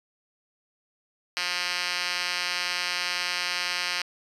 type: tone with band-pass filter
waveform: 5% pulse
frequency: 178 Hz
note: F3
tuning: 33 cents sharp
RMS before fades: -29 dBFS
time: 1.37-4.02 s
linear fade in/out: 0 ms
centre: 3600 Hz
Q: 3.6
effects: resampled to 32000 Hz